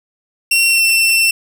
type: tone with pitch glide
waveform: sawtooth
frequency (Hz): 2729 to 2695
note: F7 to E7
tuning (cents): -41 to +38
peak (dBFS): -7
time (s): 0.51-1.31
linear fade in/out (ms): 5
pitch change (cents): -21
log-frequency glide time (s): 0.67-0.85
effects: none